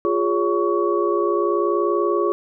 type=tone cluster; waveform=sine; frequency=350.3 / 410.8 / 563 / 1123 Hz; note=F4 / G#4 / C#5 / C#6; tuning=+5 / -19 / +27 / +22 cents; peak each=-21 / -21 / -26 / -24 dBFS; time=0.05-2.32 s; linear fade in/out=0 ms; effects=none